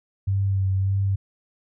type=tone with vibrato; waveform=sine; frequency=96.9 Hz; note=G2; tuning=20 cents flat; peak=-19 dBFS; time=0.27-1.16 s; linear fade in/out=10 ms; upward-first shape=sine; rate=1.7 Hz; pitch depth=26 cents each way; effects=none